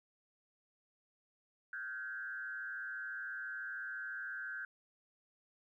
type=tone with frequency modulation; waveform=sine; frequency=1547 Hz; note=G6; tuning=23 cents flat; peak=-40 dBFS; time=1.73-4.65 s; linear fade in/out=2 ms; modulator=114 Hz; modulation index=0.97; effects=13-bit